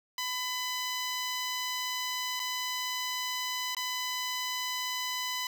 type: tone with dropouts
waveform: 10% pulse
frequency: 1003 Hz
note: B5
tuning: 26 cents sharp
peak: -23 dBFS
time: 0.18-5.47 s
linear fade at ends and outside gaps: 2 ms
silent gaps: 2.395-2.399 / 3.749-3.767 s
effects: none